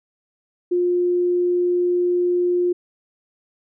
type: tone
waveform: sine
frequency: 354.7 Hz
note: F4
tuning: 27 cents sharp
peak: -16 dBFS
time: 0.71-2.73 s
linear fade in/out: 10 ms
effects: none